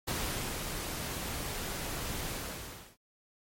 pink noise with ADSR envelope, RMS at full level -33 dBFS, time 0.07-2.97 s, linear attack 14 ms, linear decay 460 ms, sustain -4 dB, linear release 650 ms, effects MP3 64 kbps

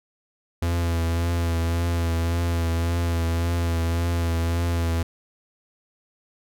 45% pulse tone with vibrato, 84.4 Hz, E2, 41 cents sharp, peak -21 dBFS, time 0.62-5.03 s, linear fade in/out 5 ms, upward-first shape triangle, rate 1.8 Hz, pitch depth 31 cents each way, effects none

